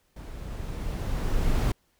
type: noise with level ramp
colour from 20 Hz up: brown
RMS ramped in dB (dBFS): -39 to -22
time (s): 0.16-1.72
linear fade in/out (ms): 5
effects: pink hiss -69 dBFS RMS until 1.99 s